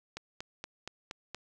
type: click train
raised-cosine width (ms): 0.2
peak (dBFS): -22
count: 6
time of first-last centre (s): 0.17-1.346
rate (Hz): 4.25
effects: none